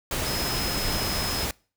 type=tone in noise; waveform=sine; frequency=5120 Hz; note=D#8; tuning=49 cents sharp; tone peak=-31 dBFS; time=0.26-1.45 s; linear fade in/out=2 ms; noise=pink; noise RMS=-28 dBFS; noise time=0.11-1.51 s; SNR=-6 dB; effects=noise-tail reverb RT60 0.4 s tail -25 dB re dry